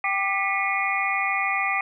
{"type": "tone cluster", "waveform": "sine", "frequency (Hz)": [782, 1186, 1975, 2162, 2431], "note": ["G5", "D6", "B6", "C#7", "D#7"], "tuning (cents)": [-4, 17, 0, -44, -41], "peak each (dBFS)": -28, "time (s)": [0.04, 1.81], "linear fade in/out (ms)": 2, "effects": []}